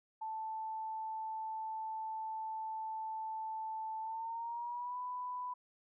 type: tone with pitch glide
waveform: sine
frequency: 880 to 993.5 Hz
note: A5 to B5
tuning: 0 to +10 cents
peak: -38 dBFS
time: 0.21-5.54 s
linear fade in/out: 10 ms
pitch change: +210 cents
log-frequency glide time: 4.01-4.98 s
effects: none